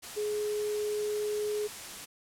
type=tone in noise; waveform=sine; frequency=420 Hz; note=G#4; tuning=19 cents sharp; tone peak=-29 dBFS; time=0.16-1.68 s; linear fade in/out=20 ms; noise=white; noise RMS=-42 dBFS; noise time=0.02-2.06 s; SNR=+10 dB; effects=low-pass 11000 Hz 12 dB/octave